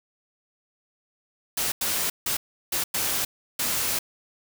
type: noise bursts at uneven times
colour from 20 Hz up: white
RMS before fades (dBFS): -26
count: 6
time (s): 1.57-1.72 / 1.81-2.1 / 2.26-2.37 / 2.72-2.84 / 2.94-3.25 / 3.59-3.99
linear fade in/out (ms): 5
effects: none